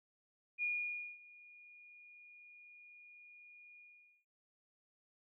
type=tone with ADSR envelope; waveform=sine; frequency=2436 Hz; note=D#7; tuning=37 cents flat; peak=-33 dBFS; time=0.58-4.25 s; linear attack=48 ms; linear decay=550 ms; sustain=-23 dB; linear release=460 ms; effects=none